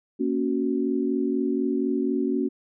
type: chord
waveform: sine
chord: F# major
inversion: first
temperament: equal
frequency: 233.1 / 277.2 / 370 Hz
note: A#3 / C#4 / F#4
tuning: 0 / 0 / 0 cents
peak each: -27 / -25 / -27 dBFS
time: 0.19-2.49 s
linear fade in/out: 20 ms
effects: none